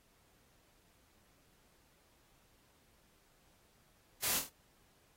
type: noise with echo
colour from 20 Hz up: white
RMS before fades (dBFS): -35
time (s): 4.22-4.4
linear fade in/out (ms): 20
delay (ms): 25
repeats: 4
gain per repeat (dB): -5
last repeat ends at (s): 4.5
effects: pink hiss -70 dBFS RMS until 5.16 s + AAC 48 kbps